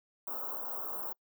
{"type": "band-stop noise", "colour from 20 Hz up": "white", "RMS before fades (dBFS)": -38, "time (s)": [0.27, 1.13], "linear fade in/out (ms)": 5, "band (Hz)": [1300, 16000], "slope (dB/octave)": 48, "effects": ["noise-tail reverb RT60 0.1 s tail -26 dB re dry", "high-pass 400 Hz 12 dB/octave"]}